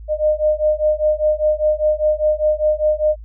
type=beating tone pair; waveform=sine; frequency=608 / 613 Hz; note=D#5 / D#5; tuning=-40 / -26 cents; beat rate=5 Hz; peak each=-17 dBFS; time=0.08-3.16 s; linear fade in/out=50 ms; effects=added 54 Hz sine -32 dBFS peak until 3.24 s